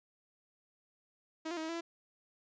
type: tone with pitch steps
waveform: sawtooth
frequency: 319.1 / 347.7 / 317 / 320 / 334.2 / 336.5 Hz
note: D#4 / F4 / D#4 / D#4 / E4 / E4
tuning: +44 / -8 / +32 / +49 / +24 / +36 cents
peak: -33 dBFS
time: 1.45-1.81 s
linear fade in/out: 10 ms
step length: 60 ms
effects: resampled to 16000 Hz